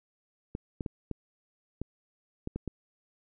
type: clicks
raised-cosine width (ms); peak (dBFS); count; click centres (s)
3; -21; 8; 0.551 / 0.808 / 0.862 / 1.113 / 1.816 / 2.474 / 2.56 / 2.677
effects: none